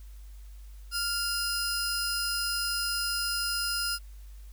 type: tone pair together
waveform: sawtooth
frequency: 1396.9 / 5030 Hz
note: F6 / D#8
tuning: 0 / +18 cents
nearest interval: octave + minor seventh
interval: 2218 cents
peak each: -28 dBFS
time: 0.91-3.99 s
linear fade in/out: 50 ms
effects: added 50 Hz sine -43 dBFS peak until 4.52 s + white hiss -62 dBFS RMS until 4.52 s